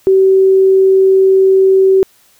sine tone, 382.7 Hz, G4, 42 cents flat, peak -5 dBFS, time 0.07-2.03 s, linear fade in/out 0 ms, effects white hiss -50 dBFS RMS until 2.39 s

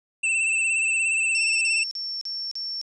square tone with vibrato, 2660 Hz, E7, 15 cents sharp, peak -21 dBFS, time 0.23-1.84 s, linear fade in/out 10 ms, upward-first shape sine, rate 17 Hz, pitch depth 40 cents each way
sine tone bursts, 5440 Hz, F8, 46 cents flat, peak -28 dBFS, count 5, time 1.35-2.814 s, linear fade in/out 0 ms, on 260 ms, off 41 ms
effects resampled to 24000 Hz + 10-bit

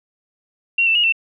sine tone with pitch steps, 2745 / 2667 / 2872 / 2688 Hz, F7 / E7 / F7 / E7, -31 / +20 / +48 / +33 cents, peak -13 dBFS, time 0.78-1.124 s, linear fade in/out 5 ms, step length 86 ms, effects none

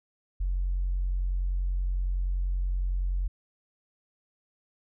sine tone, 45.3 Hz, F#1, 36 cents flat, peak -24 dBFS, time 0.4-3.28 s, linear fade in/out 10 ms, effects tanh soft clip ceiling -21 dBFS

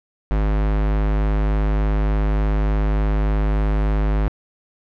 square tone, 51.7 Hz, G#1, 7 cents flat, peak -17 dBFS, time 0.31-4.28 s, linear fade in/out 0 ms, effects low-pass 2000 Hz 12 dB/octave + 9-bit

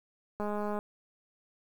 click train, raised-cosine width 1 ms, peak -22 dBFS, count 82, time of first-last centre 0.4-0.789 s, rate 208 Hz, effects 9-bit

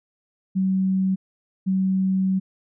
sine tone pair in turn, 189.6 / 189.6 Hz, F#3 / F#3, +43 / +43 cents, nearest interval unison, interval 0 cents, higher neither, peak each -18 dBFS, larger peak neither, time 0.55-1.16 / 1.66-2.4 s, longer second, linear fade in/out 20 ms, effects none

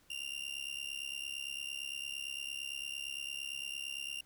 40% pulse tone with amplitude modulation, 2794 Hz, F7, in tune, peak -34 dBFS, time 0.1-4.21 s, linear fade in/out 5 ms, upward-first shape sine, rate 68.8 Hz, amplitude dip 90%, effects pink hiss -67 dBFS RMS until 4.25 s

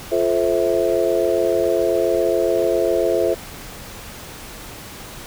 sine chord, F major seventh, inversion none, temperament just, 349.2 / 436.5 / 523.8 / 654.8 Hz, F4 / A4 / C5 / E5, 0 / -14 / +2 / -12 cents, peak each -21 dBFS, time 0.11-3.35 s, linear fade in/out 20 ms, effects pink hiss -36 dBFS RMS until 5.26 s

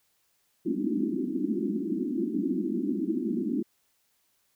white band-pass noise, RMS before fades -29 dBFS, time 0.65-3.63 s, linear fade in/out 10 ms, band 190 to 360 Hz, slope 96 dB/octave, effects white hiss -71 dBFS RMS until 4.55 s

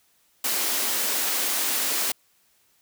white high-pass noise, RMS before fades -25 dBFS, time 0.44-2.12 s, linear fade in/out 5 ms, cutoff 220 Hz, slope 48 dB/octave, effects white hiss -64 dBFS RMS until 2.81 s

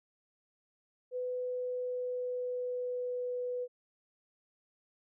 sine tone with pitch glide, 500 to 494.8 Hz, B4 to B4, +21 to +3 cents, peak -33 dBFS, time 1.11-3.68 s, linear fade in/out 50 ms, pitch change -18 cents, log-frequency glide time 1.36-3.33 s, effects none

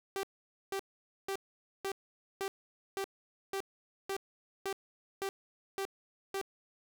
sawtooth tone bursts, 390 Hz, G4, 9 cents flat, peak -30 dBFS, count 12, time 0.16-6.414 s, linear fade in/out 0 ms, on 72 ms, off 490 ms, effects none

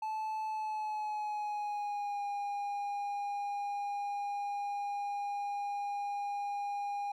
triangle tone with pitch glide, 870 to 811.7 Hz, A5 to G#5, -20 to -40 cents, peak -32 dBFS, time 0.02-7.12 s, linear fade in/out 5 ms, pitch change -120 cents, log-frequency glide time 0.46-2.23 s, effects none

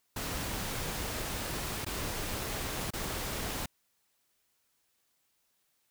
pink noise with dropouts, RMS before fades -36 dBFS, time 0.16-3.66 s, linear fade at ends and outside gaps 5 ms, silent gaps 1.848-1.863 / 2.906-2.934 s, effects white hiss -75 dBFS RMS until 5.9 s

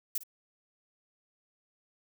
violet noise with echo, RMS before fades -31 dBFS, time 0.15-0.18 s, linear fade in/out 5 ms, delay 55 ms, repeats 1, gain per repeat -15 dB, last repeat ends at 0.235 s, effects none

